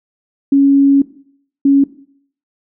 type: tone bursts at uneven times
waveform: sine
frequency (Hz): 277.5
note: C#4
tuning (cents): +2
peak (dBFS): -6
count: 2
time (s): 0.52-1.02 / 1.65-1.84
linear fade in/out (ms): 5
effects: noise-tail reverb RT60 0.6 s tail -17 dB re dry